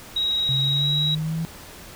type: tone with pitch glide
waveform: sine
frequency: 3819 to 3857 Hz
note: A#7 to B7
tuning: +41 to -42 cents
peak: -20 dBFS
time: 0.16-1.15 s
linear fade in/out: 5 ms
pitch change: +17 cents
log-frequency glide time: 0.77-0.86 s
type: linear sweep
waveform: sine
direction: up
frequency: 132.6 to 164.81 Hz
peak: -23 dBFS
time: 0.49-1.45 s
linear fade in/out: 0 ms
effects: pink hiss -42 dBFS RMS until 1.95 s